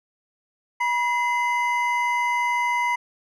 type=tone pair together; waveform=triangle; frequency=968.9 / 2053 Hz; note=B5 / C7; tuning=-33 / -33 cents; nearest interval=octave + minor second; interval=1300 cents; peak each=-20 / -23 dBFS; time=0.8-2.96 s; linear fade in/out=10 ms; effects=none

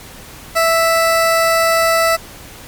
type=tone; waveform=20% pulse; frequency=659.3 Hz; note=E5; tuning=in tune; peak=-6 dBFS; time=0.55-2.17 s; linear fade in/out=20 ms; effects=pink hiss -36 dBFS RMS until 2.67 s + MP3 96 kbps

